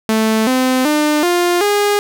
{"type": "tone with pitch steps", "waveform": "sawtooth", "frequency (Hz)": [220, 257.1, 300.5, 351.3, 410.5], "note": ["A3", "C4", "D4", "F4", "G#4"], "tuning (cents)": [0, -30, 40, 10, -20], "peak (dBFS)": -8, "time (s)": [0.09, 1.99], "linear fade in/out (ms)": 0, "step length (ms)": 380, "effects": []}